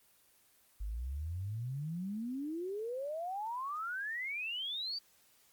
sine exponential sweep, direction up, 48.4 to 4699 Hz, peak -36 dBFS, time 0.8-4.99 s, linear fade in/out 10 ms, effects white hiss -67 dBFS RMS until 5.52 s + Opus 24 kbps

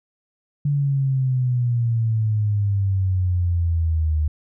sine exponential sweep, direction down, 145.4 to 75.7 Hz, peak -17 dBFS, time 0.65-4.28 s, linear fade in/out 5 ms, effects none

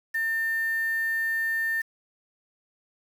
sine tone with quantisation, 1800 Hz, A6, 39 cents sharp, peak -24 dBFS, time 0.14-1.82 s, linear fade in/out 10 ms, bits 7, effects none

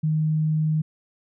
sine tone, 155.56 Hz, D#3, in tune, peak -19 dBFS, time 0.03-0.82 s, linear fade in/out 10 ms, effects none

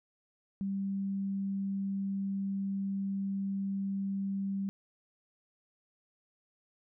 sine tone, 196 Hz, G3, in tune, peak -31 dBFS, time 0.61-4.69 s, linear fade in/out 0 ms, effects none

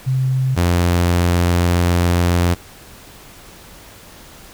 sine / sawtooth tone pair in turn, 130.81 / 87.31 Hz, C3 / F2, 0 / 0 cents, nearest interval perfect fifth, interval 700 cents, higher first, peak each -14 / -9 dBFS, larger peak second, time 0.06-0.56 / 0.56-2.55 s, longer second, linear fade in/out 20 ms, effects pink hiss -41 dBFS RMS until 4.53 s

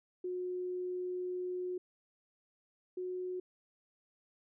sine tone pair in turn, 362.7 / 365.4 Hz, F#4 / F#4, -34 / -22 cents, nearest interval unison, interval 12 cents, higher second, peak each -35 / -36 dBFS, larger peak first, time 0.24-1.78 / 2.97-3.4 s, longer first, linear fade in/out 5 ms, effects none

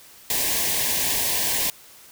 white band-stop noise, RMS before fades -23 dBFS, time 0.3-1.7 s, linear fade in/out 2 ms, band 1100 to 1600 Hz, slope 96 dB/octave, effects white hiss -48 dBFS RMS until 2.11 s

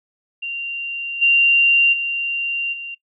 sine tone with level steps, 2772 Hz, F7, 14 cents flat, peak -23 / -10 / -19 / -27 dBFS, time 0.42-2.95 s, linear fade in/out 10 ms, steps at 1.21 / 1.92 / 2.72 s, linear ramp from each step 20 ms, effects noise-tail reverb RT60 0.1 s tail -21 dB re dry

